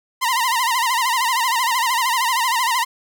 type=tone with vibrato; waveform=sawtooth; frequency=976 Hz; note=B5; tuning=21 cents flat; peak=-13 dBFS; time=0.21-2.85 s; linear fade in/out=20 ms; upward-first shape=sine; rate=13 Hz; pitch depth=130 cents each way; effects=none